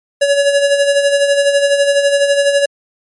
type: tone with tremolo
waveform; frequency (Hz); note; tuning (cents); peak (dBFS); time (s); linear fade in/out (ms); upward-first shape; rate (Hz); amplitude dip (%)
square; 565; C#5; +33; -8; 0.21-2.66; 10; sine; 12; 55
effects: MP3 48 kbps